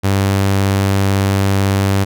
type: tone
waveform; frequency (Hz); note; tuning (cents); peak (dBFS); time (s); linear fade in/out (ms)
sawtooth; 98; G2; 0; -8; 0.03-2.05; 20
effects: none